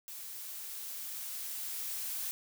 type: noise with level ramp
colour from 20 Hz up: blue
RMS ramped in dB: -45 to -37 dBFS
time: 0.08-2.31 s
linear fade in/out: 0 ms
effects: none